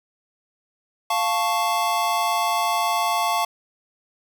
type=chord; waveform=square; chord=F augmented; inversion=none; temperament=equal; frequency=698.5 / 880 / 1108.7 Hz; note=F5 / A5 / C#6; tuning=0 / 0 / 0 cents; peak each=-25 dBFS; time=1.1-3.45 s; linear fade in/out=5 ms; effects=none